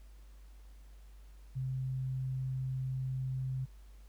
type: tone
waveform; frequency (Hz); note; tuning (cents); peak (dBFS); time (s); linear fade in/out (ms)
sine; 130.81; C3; 0; -33; 1.55-3.66; 20
effects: added 50 Hz sine -51 dBFS peak until 4.08 s + pink hiss -68 dBFS RMS until 4.08 s